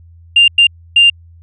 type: tone bursts at uneven times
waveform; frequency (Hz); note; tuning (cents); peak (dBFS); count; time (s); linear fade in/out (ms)
sine; 2794; F7; 0; -3; 3; 0.36-0.48 / 0.58-0.67 / 0.96-1.1; 5
effects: tanh soft clip ceiling 0 dBFS + added 84 Hz sine -38 dBFS peak until 1.42 s